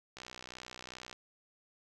click train, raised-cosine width 0.2 ms, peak -28 dBFS, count 61, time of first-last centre 0.17-1.128 s, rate 62.6 Hz, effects none

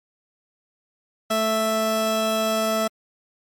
30% pulse tone pair together, 220 / 660.2 Hz, A3 / E5, 0 / +2 cents, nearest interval octave + perfect fifth, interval 1902 cents, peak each -23 / -18 dBFS, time 1.3-2.88 s, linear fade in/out 10 ms, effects MP3 64 kbps

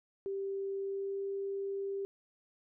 sine tone with pitch glide, 392 to 394.3 Hz, G4 to G4, 0 to +10 cents, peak -34 dBFS, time 0.26-2.05 s, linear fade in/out 0 ms, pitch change +10 cents, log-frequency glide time 0.78-1.23 s, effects none

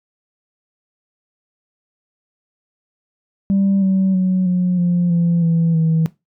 sine tone with pitch steps, 196 / 190.64 / 185.43 / 180.36 / 175.42 / 170.63 / 165.96 / 161.42 Hz, G3 / G3 / F#3 / F#3 / F3 / F3 / E3 / E3, 0 / -48 / +4 / -44 / +8 / -40 / +12 / -36 cents, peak -11 dBFS, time 3.5-6.06 s, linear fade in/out 0 ms, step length 320 ms, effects noise-tail reverb RT60 0.2 s tail -19 dB re dry + tanh soft clip ceiling -10 dBFS

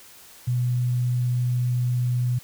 sine tone, 123.47 Hz, B2, in tune, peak -20 dBFS, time 0.47-2.39 s, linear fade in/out 10 ms, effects white hiss -48 dBFS RMS until 2.43 s

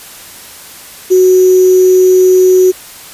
sine tone with sample-and-hold, 370 Hz, F#4, in tune, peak -3 dBFS, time 1.1-2.72 s, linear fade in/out 20 ms, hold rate 6300 Hz, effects white hiss -32 dBFS RMS until 3.13 s + resampled to 32000 Hz

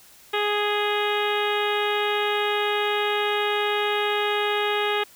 harmonic tone with a mistuned harmonic, 415.3 Hz, G#4, in tune, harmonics 1 / 2 / 3 / 4 / 5 / 6 / 7 / 8 / 9, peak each -25 / -28 / -30 / -31 / -32 / -33 / -33 / -34 / -35 dBFS, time 0.33-5.04 s, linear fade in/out 10 ms, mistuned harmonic 8, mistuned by -19 cents, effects white hiss -51 dBFS RMS until 5.15 s

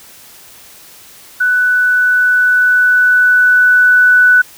sine tone with level ramp, 1489 Hz, F#6, 11 cents sharp, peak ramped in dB -9 to -4 dBFS, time 1.4-4.42 s, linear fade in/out 10 ms, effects white hiss -39 dBFS RMS until 4.57 s

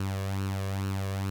sawtooth tone with flanger, 97.1 Hz, G2, 16 cents flat, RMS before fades -31 dBFS, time 0-1.3 s, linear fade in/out 5 ms, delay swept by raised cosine 0.71 to 1.81 ms, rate 2.3 Hz, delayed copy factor +0.6, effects 11-bit

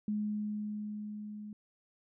sine tone with level ramp, 210.2 Hz, G#3, 21 cents sharp, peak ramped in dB -30 to -42 dBFS, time 0.08-1.53 s, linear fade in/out 2 ms, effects none

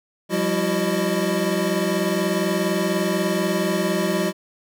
square tone cluster, 178.2 / 198.4 / 332.9 / 377 / 612 Hz, F3 / G3 / E4 / F#4 / D#5, +35 / +21 / +17 / +32 / -29 cents, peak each -27 dBFS, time 0.29-4.33 s, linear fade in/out 50 ms, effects none

